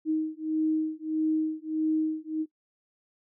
sine beating tone pair, 312.8 / 314.4 Hz, D#4 / D#4, +9 / +18 cents, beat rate 1.6 Hz, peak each -28 dBFS, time 0.05-2.46 s, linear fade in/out 50 ms, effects noise-tail reverb RT60 0.1 s tail -19 dB re dry

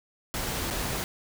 pink noise with dropouts, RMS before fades -31 dBFS, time 0.34-1.04 s, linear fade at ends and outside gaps 0 ms, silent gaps 0.702-0.708 s, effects none

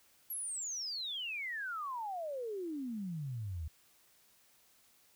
sine exponential sweep, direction down, 11840 to 73.8 Hz, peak -37 dBFS, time 0.3-3.68 s, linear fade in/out 5 ms, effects white hiss -67 dBFS RMS until 5.15 s

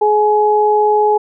sine tone pair together, 422.6 / 842.5 Hz, G#4 / G#5, +30 / +25 cents, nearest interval octave, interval 1195 cents, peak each -12 dBFS, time 0.01-1.18 s, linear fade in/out 10 ms, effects none

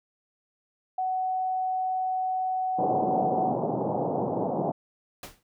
sine tone, 747 Hz, F#5, 16 cents sharp, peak -25 dBFS, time 0.98-3.52 s, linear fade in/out 5 ms
white band-pass noise, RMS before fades -28 dBFS, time 2.78-4.72 s, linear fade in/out 10 ms, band 120 to 840 Hz, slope 48 dB/octave
pink noise with exponential decay, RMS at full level -36 dBFS, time 5.23-5.43 s, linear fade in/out 2 ms, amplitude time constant 43 ms
effects none

